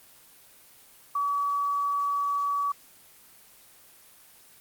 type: tone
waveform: sine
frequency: 1140 Hz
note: C#6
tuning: 48 cents sharp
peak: -24 dBFS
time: 1.15-2.72 s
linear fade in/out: 5 ms
effects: white hiss -54 dBFS RMS until 4.6 s + Opus 24 kbps